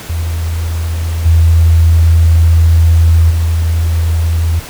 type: tone with level steps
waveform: sine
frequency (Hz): 82.41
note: E2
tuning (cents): 0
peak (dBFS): -13 / -4 / -9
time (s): 0.09-4.6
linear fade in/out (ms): 10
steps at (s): 1.25 / 3.3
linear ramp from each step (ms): 10
effects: pink hiss -29 dBFS RMS until 4.69 s